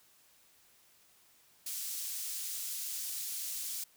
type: high-pass noise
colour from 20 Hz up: pink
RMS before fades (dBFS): -39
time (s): 1.66-3.84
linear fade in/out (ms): 5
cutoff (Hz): 6300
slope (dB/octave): 12
effects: white hiss -65 dBFS RMS until 3.96 s